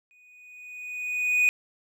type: tone with exponential growth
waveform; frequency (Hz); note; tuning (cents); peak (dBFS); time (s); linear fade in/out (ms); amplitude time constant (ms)
triangle; 2479; D#7; -7; -15; 0.11-1.49; 0; 300
effects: none